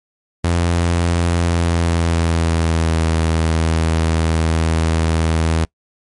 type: tone with pitch glide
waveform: sawtooth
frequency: 85.7 to 81.08 Hz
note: F2 to E2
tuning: -32 to -28 cents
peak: -10 dBFS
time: 0.44-5.65 s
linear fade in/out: 5 ms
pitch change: -96 cents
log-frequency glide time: 1.41-3.02 s
effects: noise-tail reverb RT60 0.1 s tail -24 dB re dry + MP3 48 kbps